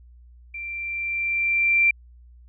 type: tone with level ramp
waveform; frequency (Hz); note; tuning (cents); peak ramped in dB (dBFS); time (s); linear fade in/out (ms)
sine; 2358; D7; +6; -31 to -14; 0.54-1.91; 5
effects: added 60 Hz sine -46 dBFS peak until 2.48 s